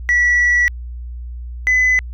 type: tone pair in turn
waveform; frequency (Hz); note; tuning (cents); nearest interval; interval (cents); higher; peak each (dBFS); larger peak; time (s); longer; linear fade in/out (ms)
sine; 1947 / 2011; B6 / B6; -25 / +31; minor second; 56; second; -9; neither; 0.09-0.68 / 1.67-1.99; first; 0
effects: tanh soft clip ceiling -9 dBFS + added 60 Hz sine -26 dBFS peak until 2.13 s